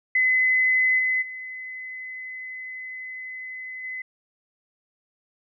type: tone with level steps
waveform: sine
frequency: 2028 Hz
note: B6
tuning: 45 cents sharp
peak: -17 / -20 / -33 / -30 dBFS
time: 0.15-4.02 s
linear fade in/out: 5 ms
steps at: 0.98 / 1.21 / 3.83 s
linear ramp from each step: 20 ms
effects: none